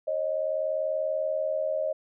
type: tone pair together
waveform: sine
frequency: 542 / 622.3 Hz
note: C#5 / D#5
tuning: -39 / 0 cents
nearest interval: major second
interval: 239 cents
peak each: -30 / -27 dBFS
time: 0.07-1.93 s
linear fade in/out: 10 ms
effects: none